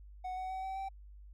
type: tone with pitch steps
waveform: triangle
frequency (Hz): 740 / 748.6 / 757.3 / 766.1 / 775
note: F#5 / F#5 / F#5 / G5 / G5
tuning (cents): 0 / +20 / +40 / -40 / -20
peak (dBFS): -35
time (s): 0.24-0.89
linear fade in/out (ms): 10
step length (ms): 130
effects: added 50 Hz sine -50 dBFS peak until 1.33 s